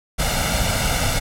pink noise with comb filter, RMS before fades -20 dBFS, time 0.18-1.2 s, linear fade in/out 20 ms, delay 1.4 ms, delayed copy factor +0.7, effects low-pass 12000 Hz 12 dB/octave

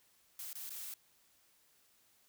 blue noise with dropouts, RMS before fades -45 dBFS, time 0.39-0.94 s, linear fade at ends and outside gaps 2 ms, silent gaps 0.531-0.553 / 0.694-0.704 s, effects white hiss -70 dBFS RMS until 2.28 s

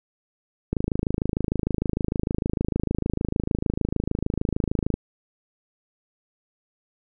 click train, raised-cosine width 3 ms, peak -10 dBFS, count 113, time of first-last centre 0.73-4.941 s, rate 26.6 Hz, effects none

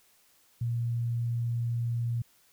sine tone, 118 Hz, A#2, 22 cents sharp, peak -27 dBFS, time 0.61-2.22 s, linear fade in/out 5 ms, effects white hiss -64 dBFS RMS until 2.52 s

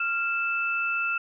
sine tone pair together, 1387.3 / 2637 Hz, F6 / E7, -12 / 0 cents, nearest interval major seventh, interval 1112 cents, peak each -27 dBFS, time 0-1.18 s, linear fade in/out 5 ms, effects none

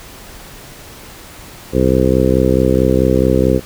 harmonic tone, 64.6 Hz, C2, 21 cents flat, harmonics 1 / 2 / 3 / 4 / 5 / 6 / 7 / 8, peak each -18 / -18 / -18 / -18 / -18 / -18 / -18 / -18 dBFS, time 1.72-3.61 s, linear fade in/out 50 ms, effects pink hiss -36 dBFS RMS until 3.65 s

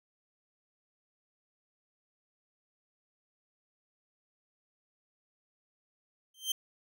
sawtooth tone with exponential growth, 3136 Hz, G7, in tune, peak -23 dBFS, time 6.34-6.52 s, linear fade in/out 5 ms, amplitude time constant 38 ms, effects none

